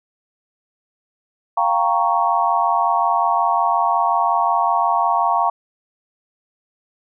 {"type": "chord", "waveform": "sine", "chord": "G half-diminished seventh", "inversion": "third", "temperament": "equal", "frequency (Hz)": [698.5, 784, 932.3, 1108.7], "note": ["F5", "G5", "Bb5", "Db6"], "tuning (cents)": [0, 0, 0, 0], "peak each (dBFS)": [-20, -22, -19, -20], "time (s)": [1.57, 5.5], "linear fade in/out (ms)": 5, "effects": []}